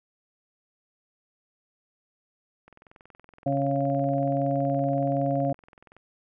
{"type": "click train", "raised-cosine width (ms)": 0.5, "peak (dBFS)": -35, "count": 71, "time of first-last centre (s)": [2.68, 5.966], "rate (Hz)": 21.3}
{"type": "harmonic tone", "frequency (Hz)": 138.59, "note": "C#3", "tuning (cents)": 0, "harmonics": [1, 2, 4, 5], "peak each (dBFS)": [-28, -28, -28, -28], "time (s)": [3.46, 5.53], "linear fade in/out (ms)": 5}
{"effects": []}